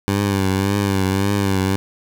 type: tone with vibrato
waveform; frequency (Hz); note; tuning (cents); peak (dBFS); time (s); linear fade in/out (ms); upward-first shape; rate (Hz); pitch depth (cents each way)
15% pulse; 98; G2; 0; -10; 0.08-1.76; 0; triangle; 1.8; 70
effects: none